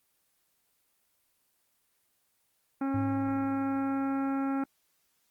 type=harmonic tone; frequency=272.1 Hz; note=C#4; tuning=32 cents flat; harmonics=1 / 2 / 3 / 4 / 5 / 6 / 7 / 8 / 9; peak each=-28 / -42 / -38 / -48 / -40 / -50 / -54 / -55 / -56 dBFS; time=2.81-4.64 s; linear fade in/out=5 ms
type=tone with exponential decay; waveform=triangle; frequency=104.9 Hz; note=G#2; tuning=18 cents sharp; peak=-28 dBFS; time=2.94-4.65 s; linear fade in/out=5 ms; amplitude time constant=370 ms
effects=white hiss -73 dBFS RMS until 5.3 s + Opus 24 kbps